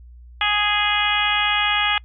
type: harmonic tone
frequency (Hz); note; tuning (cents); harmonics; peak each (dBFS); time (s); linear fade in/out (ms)
415.3; G#4; 0; 2 / 3 / 4 / 5 / 6 / 7 / 8; -25 / -25 / -25 / -25 / -25 / -25 / -25; 0.41-1.98; 2
effects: noise-tail reverb RT60 0.1 s tail -26 dB re dry + added 60 Hz sine -40 dBFS peak until 2.04 s